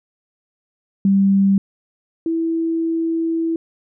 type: tone pair in turn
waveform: sine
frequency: 196 / 328.6 Hz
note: G3 / E4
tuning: 0 / -5 cents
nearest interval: major sixth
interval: 895 cents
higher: second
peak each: -11 / -17 dBFS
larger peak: first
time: 1.05-1.58 / 2.26-3.56 s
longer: second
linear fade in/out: 2 ms
effects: none